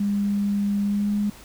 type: tone with pitch glide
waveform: sine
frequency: 202.5 to 206.2 Hz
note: G#3 to G#3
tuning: -43 to -12 cents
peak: -20 dBFS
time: 0-1.3 s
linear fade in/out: 5 ms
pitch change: +31 cents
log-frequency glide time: 0.83-1.16 s
effects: added 50 Hz sine -53 dBFS peak until 1.44 s + pink hiss -46 dBFS RMS until 1.44 s